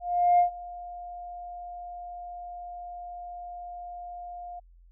sine tone with ADSR envelope, 706 Hz, F5, 19 cents sharp, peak -15 dBFS, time 0-4.6 s, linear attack 390 ms, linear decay 110 ms, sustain -22 dB, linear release 12 ms, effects tanh soft clip ceiling -13 dBFS + added 43 Hz sine -52 dBFS peak until 4.91 s

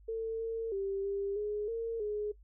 sine tone with pitch steps, 449.3 / 453.1 / 392.2 / 398 / 417.8 / 457.7 / 418.7 Hz, A4 / A#4 / G4 / G4 / G#4 / A#4 / G#4, +36 / -49 / +1 / +26 / +10 / -32 / +14 cents, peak -32 dBFS, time 0.08-2.32 s, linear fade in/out 10 ms, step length 320 ms, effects noise-tail reverb RT60 0.1 s tail -20 dB re dry + added 50 Hz sine -55 dBFS peak until 2.43 s

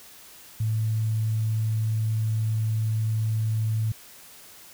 sine tone with sample-and-hold, 110 Hz, A2, in tune, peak -22 dBFS, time 0.6-3.92 s, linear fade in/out 5 ms, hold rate 11025 Hz, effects white hiss -48 dBFS RMS until 4.73 s

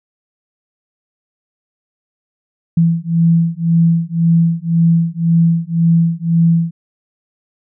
sine beating tone pair, 165.9 / 167.8 Hz, E3 / E3, +11 / +31 cents, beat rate 1.9 Hz, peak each -13 / -13 dBFS, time 2.77-6.71 s, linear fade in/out 5 ms, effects none

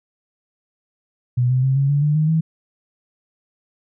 sine tone with pitch steps, 123.47 / 128.19 / 133.1 / 138.19 / 143.48 / 148.97 / 154.67 / 160.58 Hz, B2 / C3 / C3 / C#3 / D3 / D3 / D#3 / E3, 0 / -35 / +30 / -5 / -40 / +25 / -10 / -45 cents, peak -14 dBFS, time 1.37-2.41 s, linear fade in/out 10 ms, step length 130 ms, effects none

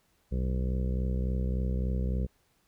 harmonic tone, 63.5 Hz, B1, 49 cents sharp, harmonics 1 / 2 / 3 / 4 / 5 / 6 / 7 / 8 / 9, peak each -28 / -35 / -35 / -46 / -50 / -46 / -45 / -45 / -55 dBFS, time 0.31-2.27 s, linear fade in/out 20 ms, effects pink hiss -70 dBFS RMS until 2.67 s

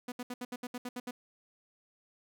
sawtooth tone bursts, 246.9 Hz, B3, in tune, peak -33 dBFS, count 10, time 0.08-1.11 s, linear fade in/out 5 ms, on 40 ms, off 70 ms, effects none

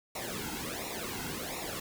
pink noise with flanger, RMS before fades -38 dBFS, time 0.15-1.8 s, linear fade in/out 5 ms, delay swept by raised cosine 0.63 to 1.73 ms, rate 1.4 Hz, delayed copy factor -0.8, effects none

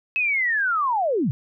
sine linear sweep, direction down, 2599 to 105.5 Hz, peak -19 dBFS, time 0.16-1.31 s, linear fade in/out 0 ms, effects none

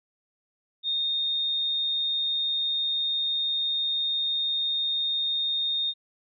sine tone, 3677 Hz, A#7, 24 cents flat, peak -24 dBFS, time 0.83-5.94 s, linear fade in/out 50 ms, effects none

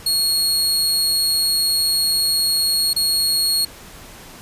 sawtooth tone with dropouts, 4314 Hz, C#8, 48 cents flat, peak -13 dBFS, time 0.06-3.65 s, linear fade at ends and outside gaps 5 ms, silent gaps 2.933-2.962 s, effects pink hiss -40 dBFS RMS until 4.41 s + resampled to 32000 Hz

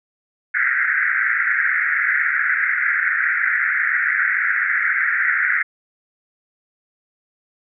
white band-pass noise, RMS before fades -19 dBFS, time 0.54-5.63 s, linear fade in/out 10 ms, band 1400 to 2100 Hz, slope 96 dB/octave, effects none

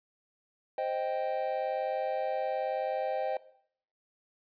triangle chord, C minor, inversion none, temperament equal, 523.3 / 622.3 / 784 Hz, C5 / Eb5 / G5, 0 / 0 / 0 cents, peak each -32 dBFS, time 0.78-3.37 s, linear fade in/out 2 ms, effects noise-tail reverb RT60 0.6 s tail -17 dB re dry + resampled to 11025 Hz

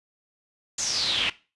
brown noise with band-pass filter sweep, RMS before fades -26 dBFS, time 0.78-1.3 s, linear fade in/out 5 ms, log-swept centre 6800 to 2700 Hz, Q 6.8, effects noise-tail reverb RT60 0.3 s tail -18 dB re dry + resampled to 24000 Hz

